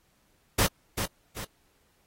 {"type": "noise with echo", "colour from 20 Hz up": "pink", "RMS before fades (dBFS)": -24, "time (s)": [0.58, 0.67], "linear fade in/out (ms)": 10, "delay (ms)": 390, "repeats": 2, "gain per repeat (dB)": -7, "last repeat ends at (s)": 1.45, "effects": ["pink hiss -68 dBFS RMS until 2.06 s", "AAC 48 kbps"]}